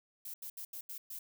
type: noise bursts at uneven times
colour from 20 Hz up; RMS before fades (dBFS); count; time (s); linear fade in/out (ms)
violet; -44; 6; 0.25-0.34 / 0.42-0.5 / 0.57-0.65 / 0.73-0.81 / 0.89-0.98 / 1.1-1.19; 5
effects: none